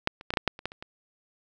clicks, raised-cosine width 0.3 ms, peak -7 / -27 / -13 / -12 / -7 / -6 / -26 / -14 / -27 / -23 dBFS, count 10, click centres 0.074 / 0.211 / 0.305 / 0.338 / 0.372 / 0.477 / 0.591 / 0.656 / 0.719 / 0.825 s, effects none

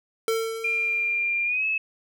square tone with exponential decay, 450.4 Hz, A4, 40 cents sharp, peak -21 dBFS, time 0.28-1.43 s, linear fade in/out 1 ms, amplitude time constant 250 ms
sine tone with pitch glide, 2391 to 2592 Hz, D7 to E7, +30 to -30 cents, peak -22 dBFS, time 0.64-1.78 s, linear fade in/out 5 ms, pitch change +140 cents, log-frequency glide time 1.45-1.65 s
effects none

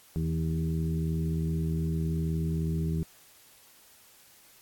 harmonic tone with a mistuned harmonic, 79.3 Hz, D#2, 33 cents sharp, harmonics 1 / 2 / 3 / 4 / 5, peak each -32 / -28 / -42 / -40 / -41 dBFS, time 0.16-3.03 s, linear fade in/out 0 ms, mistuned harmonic 2, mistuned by +35 cents, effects white hiss -57 dBFS RMS until 4.61 s + AAC 64 kbps

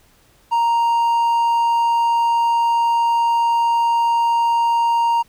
triangle tone, 932.3 Hz, A#5, in tune, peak -12 dBFS, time 0.51-5.23 s, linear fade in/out 20 ms, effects pink hiss -55 dBFS RMS until 5.28 s

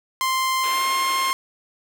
sawtooth tone with pitch glide, 1046.5 to 1062.3 Hz, C6 to C6, 0 to +26 cents, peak -16 dBFS, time 0.21-1.33 s, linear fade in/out 0 ms, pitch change +26 cents, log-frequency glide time 0.66-0.85 s
white band-pass noise, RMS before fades -35 dBFS, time 0.63-1.32 s, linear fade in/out 10 ms, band 270 to 3500 Hz, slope 48 dB/octave
effects none

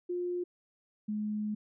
sine tone pair in turn, 354.9 / 211.4 Hz, F4 / G#3, +28 / +31 cents, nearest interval major sixth, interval 897 cents, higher first, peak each -31 / -31 dBFS, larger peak neither, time 0.09-0.44 / 1.08-1.55 s, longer second, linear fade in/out 10 ms, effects none

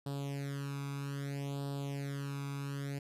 sawtooth tone with flanger, 140.2 Hz, C#3, 20 cents sharp, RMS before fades -39 dBFS, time 0.06-2.99 s, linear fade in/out 5 ms, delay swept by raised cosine 0.23 to 0.82 ms, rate 0.62 Hz, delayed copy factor +0.85, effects resampled to 32000 Hz

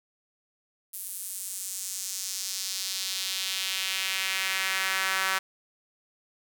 sawtooth tone with high-pass filter sweep, 190.3 Hz, F#3, 49 cents sharp, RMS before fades -31 dBFS, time 0.93-5.39 s, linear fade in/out 10 ms, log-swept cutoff 11000 to 1400 Hz, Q 1.6, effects none

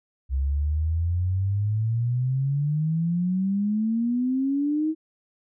sine exponential sweep, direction up, 65.41 to 320 Hz, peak -21 dBFS, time 0.29-4.95 s, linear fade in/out 50 ms, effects none

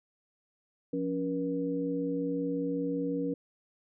sine tone cluster, 174.7 / 280.1 / 478.2 Hz, F3 / C#4 / A#4, +1 / +18 / +44 cents, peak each -37 / -31 / -34 dBFS, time 0.93-3.34 s, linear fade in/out 5 ms, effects none

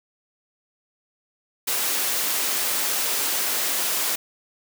white high-pass noise, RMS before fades -24 dBFS, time 1.67-4.16 s, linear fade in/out 10 ms, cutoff 280 Hz, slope 12 dB/octave, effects none

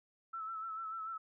sine tone with vibrato, 1318 Hz, E6, 1 cent flat, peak -39 dBFS, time 0.33-1.18 s, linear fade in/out 10 ms, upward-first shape sine, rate 6.8 Hz, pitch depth 41 cents each way, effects none

